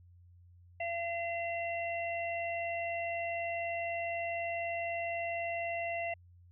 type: harmonic tone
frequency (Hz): 681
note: F5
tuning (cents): -44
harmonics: 1 / 3 / 4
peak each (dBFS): -35 / -40 / -41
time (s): 0.8-6.14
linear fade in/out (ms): 5
effects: added 88 Hz sine -56 dBFS peak until 6.51 s